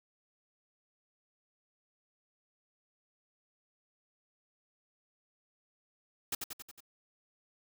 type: noise with echo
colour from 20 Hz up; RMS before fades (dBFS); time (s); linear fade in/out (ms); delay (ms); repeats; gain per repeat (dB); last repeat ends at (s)
white; -34; 6.32-6.35; 5; 91; 5; -4; 6.805
effects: none